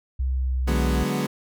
sine tone with pitch glide, 65 to 63 Hz, C2 to B1, -11 to +35 cents, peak -21 dBFS, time 0.19-1.04 s, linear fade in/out 10 ms, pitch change -54 cents, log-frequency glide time 0.29-0.84 s
30% pulse chord, G# half-diminished seventh, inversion second, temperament equal, 146.83 / 185 / 207.7 / 246.9 Hz, D3 / F#3 / G#3 / B3, 0 / 0 / 0 / 0 cents, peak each -26 dBFS, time 0.67-1.27 s, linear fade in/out 10 ms
effects none

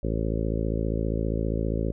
harmonic tone, 55 Hz, A1, in tune, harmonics 1 / 2 / 3 / 4 / 5 / 6 / 7 / 8 / 9 / 10, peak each -28 / -31 / -33 / -34 / -35 / -36 / -36 / -37 / -38 / -38 dBFS, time 0.03-1.92 s, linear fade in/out 5 ms, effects none

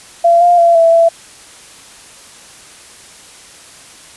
sine tone with pitch steps, 682 / 701 / 681 / 663 / 668 Hz, F5 / F5 / F5 / E5 / E5, -41 / +6 / -44 / +10 / +23 cents, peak -5 dBFS, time 0.24-1.09 s, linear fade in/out 10 ms, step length 170 ms, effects white hiss -38 dBFS RMS until 4.16 s + resampled to 24000 Hz

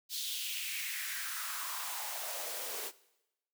white noise with high-pass filter sweep, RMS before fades -39 dBFS, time 0.09-2.92 s, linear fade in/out 50 ms, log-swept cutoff 4000 to 390 Hz, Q 3.4, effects noise-tail reverb RT60 0.9 s tail -19 dB re dry

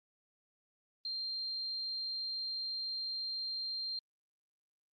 sine tone, 4178 Hz, C8, 3 cents flat, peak -36 dBFS, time 1.05-3.99 s, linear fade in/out 2 ms, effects Opus 32 kbps

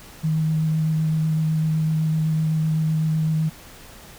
sine tone with vibrato, 157.5 Hz, D#3, 21 cents sharp, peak -18 dBFS, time 0.23-3.5 s, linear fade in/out 20 ms, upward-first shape square, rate 7.9 Hz, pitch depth 10 cents each way, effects pink hiss -44 dBFS RMS until 4.18 s

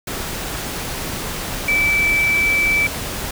sine tone in noise, 2317 Hz, D7, 24 cents flat, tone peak -14 dBFS, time 1.68-2.87 s, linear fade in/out 5 ms, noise pink, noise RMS -26 dBFS, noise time 0.07-3.31 s, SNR +9 dB, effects none

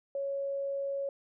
sine tone, 554.4 Hz, C#5, in tune, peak -31 dBFS, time 0.15-1.09 s, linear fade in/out 2 ms, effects none

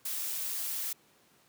blue noise, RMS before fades -35 dBFS, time 0.05-0.93 s, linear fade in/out 5 ms, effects pink hiss -64 dBFS RMS until 1.48 s + high-pass 150 Hz 12 dB/octave

